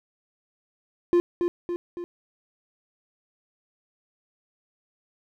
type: tone with echo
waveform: triangle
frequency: 349.2 Hz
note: F4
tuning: in tune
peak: -14 dBFS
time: 1.13-1.2 s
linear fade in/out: 0 ms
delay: 280 ms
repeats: 3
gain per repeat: -5 dB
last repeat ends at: 2.04 s
effects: none